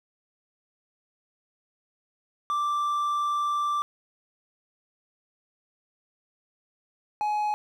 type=tone pair in turn; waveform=triangle; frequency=1174.7 / 841.3 Hz; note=D6 / G#5; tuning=0 / +22 cents; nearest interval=tritone; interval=578 cents; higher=first; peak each=-22 dBFS; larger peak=neither; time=2.5-3.82 / 7.21-7.54 s; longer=first; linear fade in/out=0 ms; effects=none